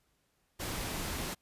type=noise; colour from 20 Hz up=pink; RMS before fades=-37 dBFS; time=0.59-1.35 s; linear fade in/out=20 ms; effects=pink hiss -75 dBFS RMS until 1.41 s + resampled to 32000 Hz